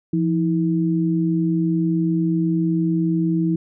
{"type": "tone pair together", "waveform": "sine", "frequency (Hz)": [170.6, 322], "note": ["F3", "E4"], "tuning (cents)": [-40, -41], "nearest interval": "major seventh", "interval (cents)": 1099, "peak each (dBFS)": [-19, -20], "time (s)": [0.13, 3.56], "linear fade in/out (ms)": 5, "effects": []}